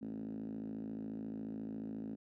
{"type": "tone with band-pass filter", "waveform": "5% pulse", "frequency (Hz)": 54.2, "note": "A1", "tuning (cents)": -25, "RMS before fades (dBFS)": -43, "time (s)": [0.01, 2.16], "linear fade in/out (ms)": 20, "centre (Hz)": 240, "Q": 8.2, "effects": []}